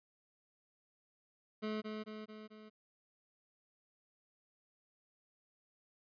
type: tone with echo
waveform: 25% pulse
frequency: 215.1 Hz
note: A3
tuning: 39 cents flat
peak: -33 dBFS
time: 1.62-1.82 s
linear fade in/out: 20 ms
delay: 220 ms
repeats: 4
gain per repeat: -4 dB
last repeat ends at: 2.7 s
effects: resampled to 11025 Hz